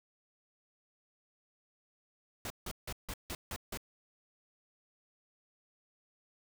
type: noise bursts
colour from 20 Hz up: pink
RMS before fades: -40 dBFS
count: 7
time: 2.45-3.774 s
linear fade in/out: 2 ms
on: 52 ms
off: 160 ms
effects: none